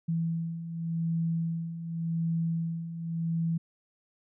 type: beating tone pair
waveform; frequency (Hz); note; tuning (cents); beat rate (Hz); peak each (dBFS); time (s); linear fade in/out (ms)
sine; 164.81 / 165.69; E3 / E3; 0 / +9; 0.88; -35 / -29; 0.08-3.58; 10
effects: none